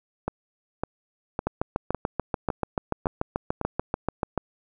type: two click trains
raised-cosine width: 1 ms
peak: -12 / -10 dBFS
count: 7 / 21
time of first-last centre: 0.28-3.613 / 1.47-4.377 s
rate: 1.8 / 6.88 Hz
effects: none